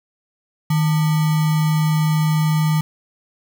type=tone with sample-and-hold; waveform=sine; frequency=155.56 Hz; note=D#3; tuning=in tune; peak=-14 dBFS; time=0.7-2.81 s; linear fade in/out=5 ms; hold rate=1050 Hz; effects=none